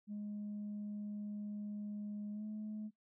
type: tone with pitch glide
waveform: sine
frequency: 207.7 to 213.5 Hz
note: G#3 to G#3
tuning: 0 to +48 cents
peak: -39 dBFS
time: 0.07-2.91 s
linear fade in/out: 50 ms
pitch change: +48 cents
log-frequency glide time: 2.32-2.44 s
effects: noise-tail reverb RT60 0.1 s tail -20 dB re dry + tanh soft clip ceiling -38 dBFS